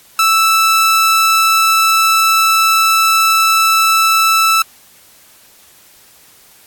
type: tone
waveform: sawtooth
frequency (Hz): 1318.5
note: E6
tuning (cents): 0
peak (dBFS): -5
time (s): 0.19-4.62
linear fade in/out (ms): 2
effects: white hiss -45 dBFS RMS until 6.66 s + AAC 64 kbps